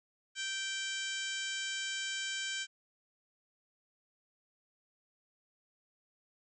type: harmonic tone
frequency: 780 Hz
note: G5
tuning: 9 cents flat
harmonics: 2 / 3 / 4 / 5 / 6 / 7 / 8 / 9 / 10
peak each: -40 / -44 / -40 / -48 / -49 / -48 / -50 / -45 / -48 dBFS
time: 0.35-2.67 s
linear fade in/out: 50 ms
effects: none